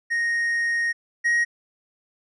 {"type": "tone pair in turn", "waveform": "triangle", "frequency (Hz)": [1864.7, 1885.3], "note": ["A#6", "A#6"], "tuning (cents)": [0, 19], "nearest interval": "unison", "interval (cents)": 19, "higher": "second", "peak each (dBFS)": [-19, -16], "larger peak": "second", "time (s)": [[0.1, 0.93], [1.24, 1.45]], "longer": "first", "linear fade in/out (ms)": 20, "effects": ["resampled to 24000 Hz"]}